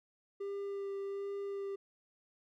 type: tone with vibrato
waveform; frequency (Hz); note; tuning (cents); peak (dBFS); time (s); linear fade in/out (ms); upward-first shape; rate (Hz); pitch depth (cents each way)
triangle; 397.4; G4; +24; -35; 0.4-1.76; 10; sine; 1.3; 11
effects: none